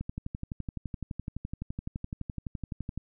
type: click train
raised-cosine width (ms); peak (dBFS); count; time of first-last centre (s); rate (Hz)
5; -22; 36; 0.01-2.976; 11.8
effects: none